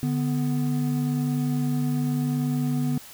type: tone pair together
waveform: triangle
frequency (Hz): 146.83 / 247.7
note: D3 / B3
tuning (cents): 0 / +5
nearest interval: major sixth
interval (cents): 905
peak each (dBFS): -23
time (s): 0.03-2.98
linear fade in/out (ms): 0
effects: white hiss -45 dBFS RMS until 3.13 s